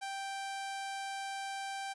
sawtooth tone, 784 Hz, G5, in tune, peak -34 dBFS, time 0.01-1.94 s, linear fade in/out 20 ms, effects resampled to 24000 Hz

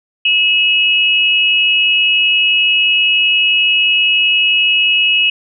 sine tone pair together, 2594 / 2903 Hz, E7 / F#7, -28 / -34 cents, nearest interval major second, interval 194 cents, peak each -12 dBFS, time 0.25-5.3 s, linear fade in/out 5 ms, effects none

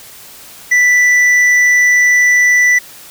sine tone with hard clipping, 1975.5 Hz, B6, in tune, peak -8 dBFS, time 0.71-2.79 s, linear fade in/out 10 ms, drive 5 dB, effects white hiss -36 dBFS RMS until 3.1 s

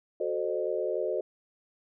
sine chord, F# diminished seventh, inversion none, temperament equal with one note detuned, 370 / 440 / 523.3 / 610.5 Hz, F#4 / A4 / C5 / Eb5, 0 / 0 / 0 / -33 cents, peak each -33 dBFS, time 0.2-1.21 s, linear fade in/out 5 ms, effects none

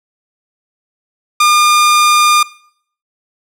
sawtooth tone, 1208 Hz, D6, 48 cents sharp, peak -3 dBFS, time 1.4-2.43 s, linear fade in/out 5 ms, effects noise-tail reverb RT60 0.6 s tail -21 dB re dry + low-pass 11000 Hz 12 dB/octave

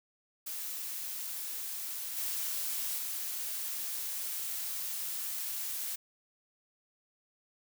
blue noise with level steps, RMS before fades -39 / -35 / -37 dBFS, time 0.46-5.96 s, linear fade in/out 10 ms, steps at 2.16 / 2.97 s, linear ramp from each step 20 ms, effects none

